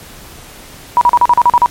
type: tone bursts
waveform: sine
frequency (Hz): 967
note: B5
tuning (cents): -37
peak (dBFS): -4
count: 9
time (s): 0.97-1.66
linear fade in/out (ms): 0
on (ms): 42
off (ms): 39
effects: pink hiss -35 dBFS RMS until 1.7 s + MP3 64 kbps